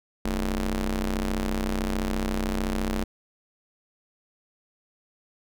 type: ring-modulated tone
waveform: sawtooth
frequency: 95.3 Hz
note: G2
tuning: 48 cents flat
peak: -18 dBFS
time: 0.25-3.04 s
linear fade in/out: 5 ms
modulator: 126 Hz
effects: none